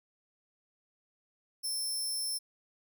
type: tone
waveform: 20% pulse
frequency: 5340 Hz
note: E8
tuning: 22 cents sharp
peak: -27 dBFS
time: 1.63-2.39 s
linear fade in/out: 20 ms
effects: none